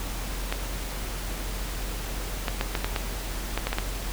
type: clicks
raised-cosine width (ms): 0.3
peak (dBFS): -10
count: 10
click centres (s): 0.525 / 2.482 / 2.611 / 2.752 / 2.845 / 2.962 / 3.576 / 3.67 / 3.73 / 3.785
effects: added 45 Hz sine -31 dBFS peak until 4.12 s + pink hiss -36 dBFS RMS until 4.12 s